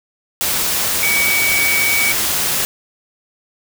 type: tone in noise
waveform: sine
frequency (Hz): 2265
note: C#7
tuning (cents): +37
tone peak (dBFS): -15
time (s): 1.03-2.12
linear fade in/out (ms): 0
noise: white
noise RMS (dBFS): -18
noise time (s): 0.41-2.65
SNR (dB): 0
effects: none